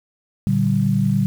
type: chord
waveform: sine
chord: G minor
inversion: first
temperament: equal with one note detuned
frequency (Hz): 116.54 / 146.83 / 194.08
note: Bb2 / D3 / G3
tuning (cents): 0 / 0 / -17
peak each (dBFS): -21 / -20 / -18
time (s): 0.47-1.26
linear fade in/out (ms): 0
effects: 7-bit